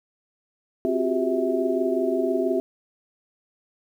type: tone cluster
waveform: sine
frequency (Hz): 262.2 / 354.5 / 373.1 / 399 / 653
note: C4 / F4 / F#4 / G4 / E5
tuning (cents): +4 / +26 / +14 / +31 / -17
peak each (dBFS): -27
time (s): 0.85-2.6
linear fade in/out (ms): 0
effects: 9-bit